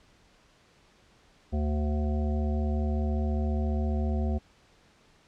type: harmonic tone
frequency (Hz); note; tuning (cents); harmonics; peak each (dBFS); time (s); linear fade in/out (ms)
74.6; D2; +28; 1 / 3 / 5 / 7 / 9 / 10; -26 / -32 / -39 / -42 / -41 / -44; 1.52-4.39; 20
effects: pink hiss -61 dBFS RMS until 5.27 s + low-pass 6000 Hz 12 dB/octave